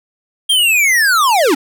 square linear sweep, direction down, 3246 to 251.9 Hz, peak -10 dBFS, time 0.49-1.55 s, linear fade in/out 10 ms, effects none

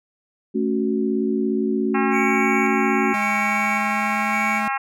sine chord, F# minor, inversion first, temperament equal, 220 / 277.2 / 370 Hz, A3 / C#4 / F#4, 0 / 0 / 0 cents, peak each -22 / -24 / -23 dBFS, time 0.54-3.14 s, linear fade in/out 20 ms
harmonic tone, 270.6 Hz, C#4, 42 cents flat, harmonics 3 / 4 / 5 / 6 / 7 / 8 / 9 / 10, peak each -25 / -27 / -29 / -31 / -32 / -33 / -34 / -35 dBFS, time 1.94-4.78 s, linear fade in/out 10 ms
triangle tone with tremolo, 2257 Hz, C#7, 31 cents sharp, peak -21 dBFS, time 2.11-4.62 s, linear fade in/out 50 ms, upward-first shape square, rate 0.9 Hz, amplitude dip 40%
square tone with pitch glide, 210 to 215.5 Hz, G#3 to A3, +19 to -36 cents, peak -27 dBFS, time 3.14-4.68 s, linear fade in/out 2 ms, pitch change +45 cents, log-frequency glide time 3.34-4.43 s
effects none

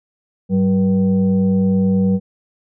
sine tone with frequency modulation, 190.2 Hz, F#3, 48 cents sharp, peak -12 dBFS, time 0.49-2.2 s, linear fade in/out 50 ms, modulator 291 Hz, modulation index 0.55, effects none

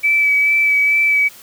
sine tone with vibrato, 2300 Hz, D7, 37 cents flat, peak -11 dBFS, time 0.03-1.29 s, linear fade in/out 20 ms, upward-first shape sine, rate 2.3 Hz, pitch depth 18 cents each way, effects white hiss -41 dBFS RMS until 1.42 s

